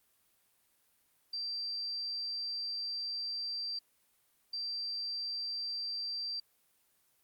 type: tone bursts at uneven times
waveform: sine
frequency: 4699 Hz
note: D8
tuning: in tune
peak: -35 dBFS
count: 2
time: 1.33-3.79 / 4.53-6.4 s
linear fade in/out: 5 ms
effects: white hiss -72 dBFS RMS until 7.23 s + Opus 32 kbps